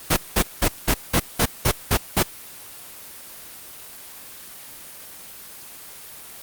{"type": "noise bursts", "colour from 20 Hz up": "pink", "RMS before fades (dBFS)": -17, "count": 9, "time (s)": [0.1, 2.232], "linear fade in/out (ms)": 10, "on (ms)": 68, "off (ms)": 190, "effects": ["white hiss -40 dBFS RMS until 6.42 s", "Opus 24 kbps"]}